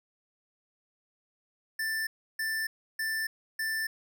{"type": "tone bursts", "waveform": "square", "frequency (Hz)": 1772, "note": "A6", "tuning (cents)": 12, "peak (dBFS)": -30, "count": 4, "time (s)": [1.79, 3.87], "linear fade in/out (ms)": 5, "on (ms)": 280, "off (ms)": 320, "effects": []}